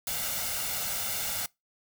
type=noise with comb filter; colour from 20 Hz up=white; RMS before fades=-32 dBFS; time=0.07-1.46 s; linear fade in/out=2 ms; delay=1.4 ms; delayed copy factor=+0.65; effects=noise-tail reverb RT60 0.2 s tail -24 dB re dry